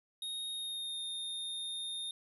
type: tone with pitch glide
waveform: square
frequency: 3729 to 3663 Hz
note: A#7 to A#7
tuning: 0 to -31 cents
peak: -38 dBFS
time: 0.22-2.11 s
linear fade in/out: 2 ms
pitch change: -31 cents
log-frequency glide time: 0.52-1.01 s
effects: none